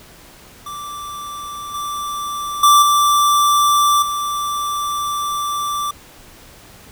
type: tone with level steps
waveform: square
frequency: 1171 Hz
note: D6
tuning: 5 cents flat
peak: -28 / -23 / -8 / -12 / -20 dBFS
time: 0.66-5.91 s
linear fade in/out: 5 ms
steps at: 1.74 / 2.63 / 2.82 / 4.02 s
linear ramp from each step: 5 ms
effects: pink hiss -43 dBFS RMS until 6.91 s